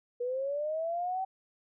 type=linear sweep; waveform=sine; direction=up; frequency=479.3 to 770 Hz; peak=-30 dBFS; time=0.2-1.25 s; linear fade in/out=10 ms; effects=none